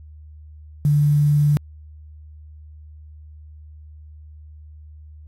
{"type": "tone with quantisation", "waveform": "sine", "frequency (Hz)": 146.83, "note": "D3", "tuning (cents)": 0, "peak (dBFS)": -13, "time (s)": [0.85, 1.57], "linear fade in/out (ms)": 0, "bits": 7, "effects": ["added 76 Hz sine -39 dBFS peak until 5.27 s", "AAC 48 kbps"]}